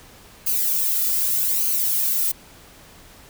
violet noise with flanger, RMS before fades -21 dBFS, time 0.46-2.32 s, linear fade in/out 10 ms, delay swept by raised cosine 0.55 to 1.85 ms, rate 0.83 Hz, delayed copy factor -0.65, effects pink hiss -47 dBFS RMS until 3.29 s

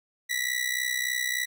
sawtooth ring-modulated tone, 1955 Hz, B6, 18 cents flat, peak -20 dBFS, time 0.29-1.46 s, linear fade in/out 20 ms, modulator 31.7 Hz, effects none

